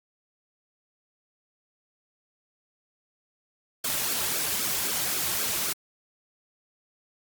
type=noise with flanger; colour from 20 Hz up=white; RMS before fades=-28 dBFS; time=3.84-5.73 s; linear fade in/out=5 ms; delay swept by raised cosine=1 to 4.2 ms; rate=3.8 Hz; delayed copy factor=-0.85; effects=Opus 48 kbps